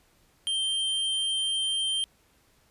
square tone, 3148 Hz, G7, 7 cents sharp, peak -26 dBFS, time 0.47-2.04 s, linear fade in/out 0 ms, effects pink hiss -64 dBFS RMS until 2.7 s + resampled to 32000 Hz

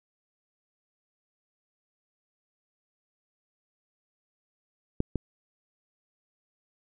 clicks, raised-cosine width 3 ms, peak -12 / -15 dBFS, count 2, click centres 5.004 / 5.157 s, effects none

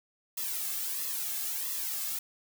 blue noise with flanger, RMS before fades -34 dBFS, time 0.37-2.19 s, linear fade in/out 5 ms, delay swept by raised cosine 1.3 to 2.11 ms, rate 1.5 Hz, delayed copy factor -0.95, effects none

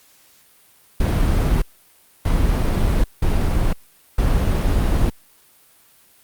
brown noise bursts at uneven times, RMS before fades -17 dBFS, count 4, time 1-1.62 / 2.25-3.04 / 3.22-3.73 / 4.18-5.1 s, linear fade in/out 5 ms, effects white hiss -53 dBFS RMS until 6.23 s + Opus 48 kbps

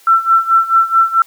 sine tone with tremolo, 1342 Hz, E6, 31 cents sharp, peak -5 dBFS, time 0.07-1.22 s, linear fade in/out 2 ms, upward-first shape sine, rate 4.6 Hz, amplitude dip 85%, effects white hiss -46 dBFS RMS until 1.26 s + high-pass 400 Hz 12 dB/octave

